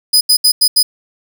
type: tone bursts at uneven times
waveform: sawtooth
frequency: 4987 Hz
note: D#8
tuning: 3 cents sharp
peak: -4 dBFS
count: 5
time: 0.13-0.21 / 0.29-0.37 / 0.44-0.52 / 0.61-0.68 / 0.76-0.83 s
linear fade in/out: 10 ms
effects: 7-bit